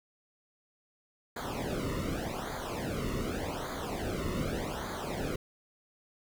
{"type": "noise with flanger", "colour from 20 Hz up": "brown", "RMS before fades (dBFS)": -35, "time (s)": [1.36, 5.36], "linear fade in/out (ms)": 5, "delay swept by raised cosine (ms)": [0.36, 1.27], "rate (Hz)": 0.85, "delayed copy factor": -0.9, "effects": []}